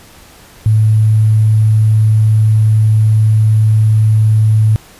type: tone with sample-and-hold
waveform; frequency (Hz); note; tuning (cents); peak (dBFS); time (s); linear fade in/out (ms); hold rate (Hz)
sine; 108.8; A2; -19; -6; 0.66-4.76; 0; 11025
effects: pink hiss -40 dBFS RMS until 4.99 s + resampled to 32000 Hz